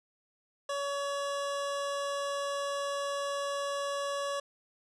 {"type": "tone", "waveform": "25% pulse", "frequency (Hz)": 564, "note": "C#5", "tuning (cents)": 30, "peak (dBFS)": -28, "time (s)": [0.69, 4.4], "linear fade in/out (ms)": 5, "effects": ["resampled to 22050 Hz", "10-bit"]}